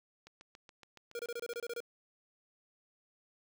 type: click train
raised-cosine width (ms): 0.2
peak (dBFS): -36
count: 10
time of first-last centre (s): 0.27-1.536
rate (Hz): 7.11
type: tone bursts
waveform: square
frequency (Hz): 473.3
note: A#4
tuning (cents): +26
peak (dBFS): -38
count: 10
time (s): 1.15-1.804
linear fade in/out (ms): 2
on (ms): 42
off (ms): 26
effects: 10-bit

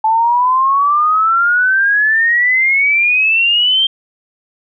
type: exponential sweep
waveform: sine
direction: up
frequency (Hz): 870 to 3184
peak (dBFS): -9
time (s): 0.04-3.87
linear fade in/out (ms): 5
effects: none

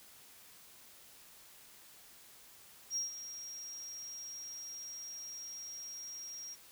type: tone with ADSR envelope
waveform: sine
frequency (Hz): 5620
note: F8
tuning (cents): +10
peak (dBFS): -30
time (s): 2.9-6.56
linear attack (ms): 63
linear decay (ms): 140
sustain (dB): -13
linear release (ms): 33
effects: tanh soft clip ceiling -31 dBFS + white hiss -58 dBFS RMS until 6.71 s

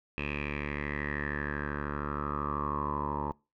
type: tone with low-pass filter sweep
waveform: 10% pulse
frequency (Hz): 72.9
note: D2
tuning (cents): -12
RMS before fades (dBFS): -34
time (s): 0.18-3.32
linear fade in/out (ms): 0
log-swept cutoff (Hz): 2600 to 900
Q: 8.4
effects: noise-tail reverb RT60 0.3 s tail -25 dB re dry

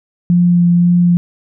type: tone with vibrato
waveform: sine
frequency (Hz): 174.61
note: F3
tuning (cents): 0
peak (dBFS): -7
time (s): 0.3-1.17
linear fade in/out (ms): 0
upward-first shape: sine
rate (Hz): 1.9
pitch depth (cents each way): 11
effects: none

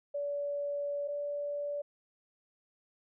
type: tone pair in turn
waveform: sine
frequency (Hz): 574 / 578.7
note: D5 / D5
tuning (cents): -40 / -26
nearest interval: unison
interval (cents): 14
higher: second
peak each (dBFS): -32 / -33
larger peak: first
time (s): 0.14-1.08 / 1.08-1.82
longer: first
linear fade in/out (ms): 10
effects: none

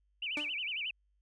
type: tone with vibrato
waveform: sine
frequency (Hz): 2637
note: E7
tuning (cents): 0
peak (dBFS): -34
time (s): 0.22-0.91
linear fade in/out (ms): 5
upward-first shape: sine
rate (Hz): 11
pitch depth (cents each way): 260
type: tone with exponential decay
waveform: sawtooth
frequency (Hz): 297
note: D4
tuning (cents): +20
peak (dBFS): -31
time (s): 0.37-0.56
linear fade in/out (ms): 2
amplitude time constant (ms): 40
effects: added 50 Hz sine -70 dBFS peak until 1.21 s + resampled to 22050 Hz

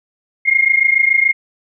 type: tone pair together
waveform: sine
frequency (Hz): 2122 / 2149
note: C7 / C7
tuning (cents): +24 / +46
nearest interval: unison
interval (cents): 22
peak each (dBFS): -13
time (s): 0.45-1.33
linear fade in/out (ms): 20
effects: none

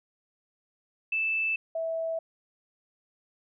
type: tone pair in turn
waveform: sine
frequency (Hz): 2637 / 653.8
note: E7 / E5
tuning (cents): 0 / -14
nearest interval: 2 octaves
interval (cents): 2414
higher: first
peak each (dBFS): -25 / -28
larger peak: first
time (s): 1.12-1.56 / 1.75-2.19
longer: neither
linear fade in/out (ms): 5
effects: none

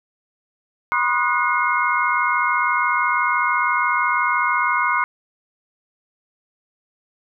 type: tone cluster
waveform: sine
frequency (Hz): 978 / 1058 / 1232 / 1468 / 2147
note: B5 / C6 / D#6 / F#6 / C7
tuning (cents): -17 / +19 / -17 / -14 / +44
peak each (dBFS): -23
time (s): 0.92-5.04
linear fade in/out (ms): 0
effects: none

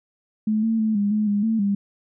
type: tone with pitch steps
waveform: sine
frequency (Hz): 215.5 / 224.7 / 218.3 / 203.3 / 212.8 / 204.3 / 223.4 / 200.6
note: A3 / A3 / A3 / G#3 / G#3 / G#3 / A3 / G3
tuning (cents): -36 / +37 / -13 / -37 / +42 / -28 / +27 / +40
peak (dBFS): -18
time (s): 0.47-1.75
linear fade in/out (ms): 5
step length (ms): 160
effects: none

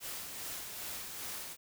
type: noise with tremolo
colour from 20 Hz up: white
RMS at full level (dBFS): -41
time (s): 0-1.57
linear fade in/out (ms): 50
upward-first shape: sine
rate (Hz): 2.5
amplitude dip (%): 35
effects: none

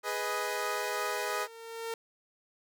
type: chord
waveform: 15% pulse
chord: G# minor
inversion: none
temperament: equal with one note detuned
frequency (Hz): 415.3 / 493.9 / 624.4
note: G#4 / B4 / D#5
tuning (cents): 0 / 0 / +6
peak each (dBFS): -29 / -29 / -30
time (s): 0.03-1.48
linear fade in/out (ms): 50
type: tone with exponential growth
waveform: sawtooth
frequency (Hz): 456.4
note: A#4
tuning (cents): -37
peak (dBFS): -29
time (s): 0.83-1.94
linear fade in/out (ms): 2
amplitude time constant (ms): 240
effects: none

